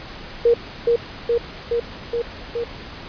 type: tone with echo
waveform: sine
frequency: 470.9 Hz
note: A#4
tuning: 18 cents sharp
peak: -11 dBFS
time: 0.45-0.54 s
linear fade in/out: 5 ms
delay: 420 ms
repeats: 5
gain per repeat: -2 dB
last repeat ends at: 2.64 s
effects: pink hiss -36 dBFS RMS until 3.08 s + resampled to 11025 Hz